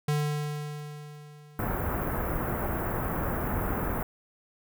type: tone with exponential decay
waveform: square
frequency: 148.6 Hz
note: D3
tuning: 21 cents sharp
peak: -24 dBFS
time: 0.08-2.29 s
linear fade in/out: 5 ms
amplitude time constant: 480 ms
type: band-stop noise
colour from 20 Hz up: pink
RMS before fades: -30 dBFS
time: 1.59-4.03 s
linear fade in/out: 2 ms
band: 1600 to 15000 Hz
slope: 24 dB/octave
effects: none